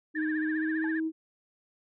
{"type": "tone with pitch glide", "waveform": "sine", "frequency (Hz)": [311.1, 319.7], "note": ["D#4", "D#4"], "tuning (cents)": [0, 47], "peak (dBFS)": -27, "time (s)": [0.14, 1.12], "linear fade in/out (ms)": 50, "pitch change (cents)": 47, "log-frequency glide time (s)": [0.41, 0.9]}
{"type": "tone with vibrato", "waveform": "sine", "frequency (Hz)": 1700, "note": "G#6", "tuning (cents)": 40, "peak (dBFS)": -33, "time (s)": [0.15, 1], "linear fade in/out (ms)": 5, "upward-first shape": "triangle", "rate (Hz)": 15, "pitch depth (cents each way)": 150}
{"type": "tone with exponential decay", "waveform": "sine", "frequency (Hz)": 869, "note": "A5", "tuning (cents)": -22, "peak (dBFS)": -36, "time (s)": [0.84, 0.97], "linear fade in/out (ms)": 1, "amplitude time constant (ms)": 27}
{"effects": ["tanh soft clip ceiling -18 dBFS"]}